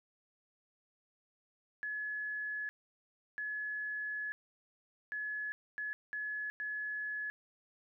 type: tone bursts at uneven times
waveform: sine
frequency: 1702 Hz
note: G#6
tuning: 42 cents sharp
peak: -36 dBFS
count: 6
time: 1.83-2.69 / 3.38-4.32 / 5.12-5.52 / 5.78-5.93 / 6.13-6.5 / 6.6-7.3 s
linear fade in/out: 0 ms
effects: none